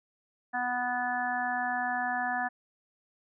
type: harmonic tone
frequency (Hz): 246.9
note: B3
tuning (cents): 0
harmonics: 1 / 3 / 4 / 5 / 6 / 7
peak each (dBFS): -40 / -31 / -39 / -42 / -39 / -33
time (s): 0.53-2.49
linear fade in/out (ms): 20
effects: none